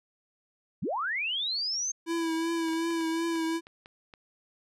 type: linear sweep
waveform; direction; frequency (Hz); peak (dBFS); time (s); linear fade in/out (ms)
sine; up; 106.3 to 6430; -28; 0.82-1.92; 10
type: tone with vibrato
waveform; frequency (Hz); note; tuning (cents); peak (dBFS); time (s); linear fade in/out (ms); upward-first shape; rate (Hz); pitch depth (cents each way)
square; 329.6; E4; 0; -28; 2.06-3.61; 50; triangle; 2.7; 37
type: clicks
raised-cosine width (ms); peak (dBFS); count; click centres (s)
0.3; -32; 8; 2.685 / 2.733 / 2.907 / 3.01 / 3.357 / 3.669 / 3.859 / 4.138
effects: low-pass 10000 Hz 12 dB/octave